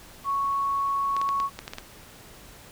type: tone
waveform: sine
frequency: 1108.7 Hz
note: C#6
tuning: in tune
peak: -23 dBFS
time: 0.24-1.5 s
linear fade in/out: 50 ms
type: clicks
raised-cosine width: 0.2 ms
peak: -17 dBFS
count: 8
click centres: 1.166 / 1.215 / 1.29 / 1.401 / 1.59 / 1.679 / 1.735 / 1.784 s
effects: pink hiss -48 dBFS RMS until 2.71 s